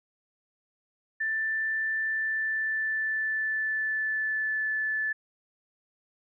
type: tone with pitch glide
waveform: sine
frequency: 1769 to 1741.6 Hz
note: A6 to A6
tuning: +9 to -18 cents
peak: -26 dBFS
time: 1.2-5.13 s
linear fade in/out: 10 ms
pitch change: -27 cents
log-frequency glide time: 1.99-4.68 s
effects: none

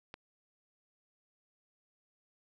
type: click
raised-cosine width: 0.3 ms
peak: -28 dBFS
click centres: 0.141 s
effects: none

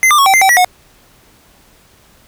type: tone with pitch steps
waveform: square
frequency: 2066 / 1193 / 1105 / 773 / 2085 / 769 / 1934 / 728 Hz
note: C7 / D6 / C#6 / G5 / C7 / G5 / B6 / F#5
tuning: -22 / +27 / -6 / -24 / -7 / -33 / -37 / -28 cents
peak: -7 dBFS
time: 0.03-0.646 s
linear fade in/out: 0 ms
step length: 77 ms
effects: pink hiss -48 dBFS RMS until 2.27 s

